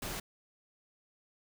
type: noise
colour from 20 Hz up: pink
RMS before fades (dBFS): -39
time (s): 0.02-0.2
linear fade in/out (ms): 5
effects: none